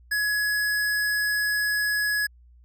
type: tone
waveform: square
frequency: 1684 Hz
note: G#6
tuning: 24 cents sharp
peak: -23 dBFS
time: 0.11-2.27 s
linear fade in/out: 10 ms
effects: added 60 Hz sine -50 dBFS peak until 2.64 s